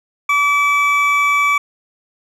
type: tone pair together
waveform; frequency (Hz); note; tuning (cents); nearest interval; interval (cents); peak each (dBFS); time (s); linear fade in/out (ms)
triangle; 1150 / 2305; D6 / D7; -37 / -33; octave; 1204; -13; 0.29-1.58; 5
effects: none